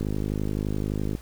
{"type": "click train", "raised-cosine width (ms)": 3, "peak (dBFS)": -15, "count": 60, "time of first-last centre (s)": [0.01, 1.151], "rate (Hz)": 51.7, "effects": ["added 60 Hz sine -42 dBFS peak until 1.21 s", "pink hiss -51 dBFS RMS until 1.21 s"]}